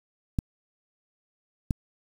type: clicks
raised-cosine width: 5 ms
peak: -12 dBFS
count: 2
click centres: 0.388 / 1.708 s
effects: 7-bit